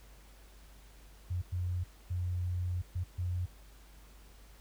sine tone bursts at uneven times, 89.4 Hz, F2, 41 cents sharp, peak -31 dBFS, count 5, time 1.3-1.42 / 1.52-1.84 / 2.1-2.82 / 2.95-3.04 / 3.18-3.46 s, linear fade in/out 10 ms, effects added 50 Hz sine -54 dBFS peak until 4.6 s + pink hiss -61 dBFS RMS until 4.6 s

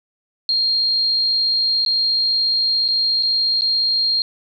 sine tone with dropouts, 4219 Hz, C8, 14 cents sharp, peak -15 dBFS, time 0.49-4.22 s, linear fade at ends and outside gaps 1 ms, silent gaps 1.85-1.862 / 2.88-2.886 / 3.226-3.232 / 3.61-3.619 s, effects none

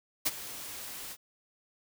white noise with ADSR envelope, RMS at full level -26 dBFS, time 0.25-1.17 s, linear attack 16 ms, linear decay 34 ms, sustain -16 dB, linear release 51 ms, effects none

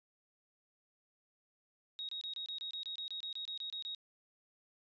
sine tone bursts, 3773 Hz, A#7, 20 cents sharp, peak -39 dBFS, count 16, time 1.99-3.948 s, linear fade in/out 0 ms, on 98 ms, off 26 ms, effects resampled to 16000 Hz

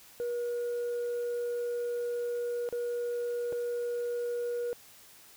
sine tone with dropouts, 480 Hz, B4, 49 cents flat, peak -28 dBFS, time 0.2-4.73 s, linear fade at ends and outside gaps 0 ms, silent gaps 2.689-2.726 / 3.524-3.528 s, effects tanh soft clip ceiling -29 dBFS + white hiss -55 dBFS RMS until 5.36 s

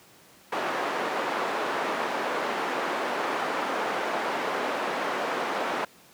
white band-pass noise, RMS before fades -29 dBFS, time 0.52-5.85 s, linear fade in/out 5 ms, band 310 to 1200 Hz, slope 12 dB/octave, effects pink hiss -54 dBFS RMS until 6.13 s + high-pass 150 Hz 12 dB/octave

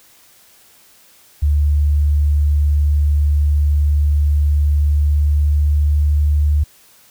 sine tone with pitch glide, 73.42 to 73.97 Hz, D2 to D2, 0 to +13 cents, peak -11 dBFS, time 1.42-6.64 s, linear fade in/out 10 ms, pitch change +13 cents, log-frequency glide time 4.65-6.17 s, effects white hiss -49 dBFS RMS until 7.1 s

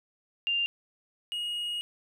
sine / triangle tone pair in turn, 2794 / 2878 Hz, F7 / F#7, 0 / -49 cents, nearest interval minor second, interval 51 cents, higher second, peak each -25 / -29 dBFS, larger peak first, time 0.47-0.66 / 1.32-1.81 s, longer second, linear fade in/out 0 ms, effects none

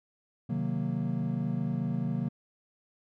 triangle chord, C half-diminished seventh, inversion none, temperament equal, 130.81 / 155.56 / 185 / 233.1 Hz, C3 / Eb3 / Gb3 / Bb3, 0 / 0 / 0 / 0 cents, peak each -32 dBFS, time 0.49-2.29 s, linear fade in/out 10 ms, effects none

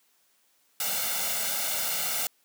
white noise with comb filter, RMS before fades -29 dBFS, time 0.8-2.27 s, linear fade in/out 2 ms, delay 1.4 ms, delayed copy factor +0.8, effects white hiss -67 dBFS RMS until 2.44 s + high-pass 200 Hz 12 dB/octave

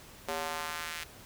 square tone with high-pass filter sweep, 80.4 Hz, E2, 43 cents flat, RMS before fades -37 dBFS, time 0.28-1.04 s, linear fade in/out 5 ms, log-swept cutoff 510 to 2100 Hz, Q 1.2, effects pink hiss -52 dBFS RMS until 1.25 s

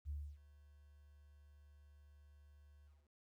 sine tone with ADSR envelope, 73 Hz, D2, 10 cents flat, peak -39 dBFS, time 0.05-3.1 s, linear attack 43 ms, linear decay 280 ms, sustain -22 dB, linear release 230 ms, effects tanh soft clip ceiling -35 dBFS + 13-bit

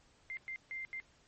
sine tone bursts at uneven times, 2093 Hz, C7, in tune, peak -39 dBFS, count 4, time 0.3-0.37 / 0.48-0.56 / 0.71-0.85 / 0.93-1 s, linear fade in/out 0 ms, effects pink hiss -67 dBFS RMS until 1.27 s + MP3 32 kbps

